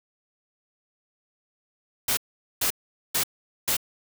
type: noise bursts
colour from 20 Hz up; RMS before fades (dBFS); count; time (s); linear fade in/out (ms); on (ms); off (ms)
white; -24; 4; 2.08-3.768; 5; 92; 440
effects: none